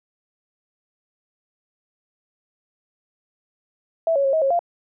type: tone with pitch steps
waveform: sine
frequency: 657 / 556 / 543 / 636 / 544 / 692 Hz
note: E5 / C#5 / C#5 / D#5 / C#5 / F5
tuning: -6 / +5 / -36 / +38 / -33 / -16 cents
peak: -16 dBFS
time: 4.07-4.592 s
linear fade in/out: 2 ms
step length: 87 ms
effects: none